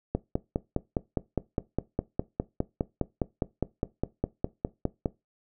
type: click train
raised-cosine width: 2 ms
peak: -12 dBFS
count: 25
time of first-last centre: 0.15-5.058 s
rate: 4.89 Hz
effects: noise-tail reverb RT60 0.2 s tail -19 dB re dry